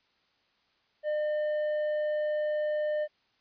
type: tone with tanh clipping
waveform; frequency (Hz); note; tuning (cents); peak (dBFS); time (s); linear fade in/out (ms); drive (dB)
sine; 604; D5; +48; -28; 1.03-3.08; 50; 6
effects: white hiss -70 dBFS RMS until 3.4 s + resampled to 11025 Hz